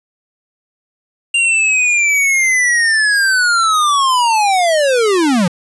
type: linear sweep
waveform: square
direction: down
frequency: 2794 to 164.81 Hz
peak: -11 dBFS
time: 1.34-5.48 s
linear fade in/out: 5 ms
effects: resampled to 24000 Hz + 8-bit